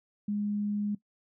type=tone; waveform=sine; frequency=206.6 Hz; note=G#3; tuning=9 cents flat; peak=-28 dBFS; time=0.28-0.95 s; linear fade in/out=5 ms; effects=noise-tail reverb RT60 0.1 s tail -17 dB re dry